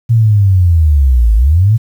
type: linear two-way sweep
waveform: sine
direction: down then up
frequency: 117.6 to 51.91 to 117.6 Hz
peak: -5 dBFS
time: 0.09-1.78 s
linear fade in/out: 20 ms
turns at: 1.35 s
effects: 7-bit